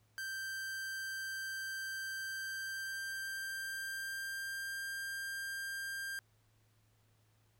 45% pulse tone with pitch glide, 1568 to 1591.7 Hz, G6 to G6, 0 to +26 cents, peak -39 dBFS, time 0.18-6.19 s, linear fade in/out 0 ms, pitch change +26 cents, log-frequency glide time 2.26-4.85 s, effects added 108 Hz sine -70 dBFS peak until 7.59 s + pink hiss -75 dBFS RMS until 7.59 s

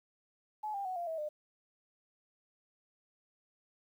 sine tone with pitch steps, 853 / 795.9 / 742.6 / 692.9 / 646.5 / 603.2 Hz, G#5 / G5 / F#5 / F5 / E5 / D5, +46 / +26 / +6 / -14 / -34 / +46 cents, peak -35 dBFS, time 0.63-1.29 s, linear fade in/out 10 ms, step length 110 ms, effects 11-bit

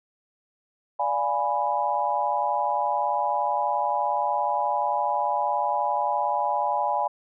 sine chord, D diminished seventh, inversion none, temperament equal, 587.3 / 698.5 / 830.6 / 987.8 Hz, D5 / F5 / Ab5 / Cb6, 0 / 0 / 0 / 0 cents, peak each -30 / -30 / -25 / -27 dBFS, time 0.99-7.08 s, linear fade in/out 10 ms, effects none

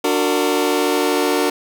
sawtooth chord, D augmented, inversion none, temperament just, 293.7 / 367.1 / 458.9 Hz, D4 / F#4 / A#4, 0 / -14 / -27 cents, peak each -16 dBFS, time 0.04-1.5 s, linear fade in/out 5 ms, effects none

